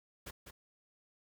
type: noise with echo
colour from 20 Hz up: pink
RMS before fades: -45 dBFS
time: 0.26-0.31 s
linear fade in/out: 10 ms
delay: 200 ms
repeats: 1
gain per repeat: -6 dB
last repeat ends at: 0.51 s
effects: none